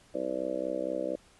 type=harmonic tone; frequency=64.3 Hz; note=C2; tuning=30 cents flat; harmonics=3 / 4 / 5 / 6 / 7 / 8 / 9 / 10; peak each=-45 / -42 / -37 / -43 / -42 / -35 / -34 / -45 dBFS; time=0.14-1.16 s; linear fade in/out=10 ms; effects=pink hiss -60 dBFS RMS until 1.39 s + resampled to 24000 Hz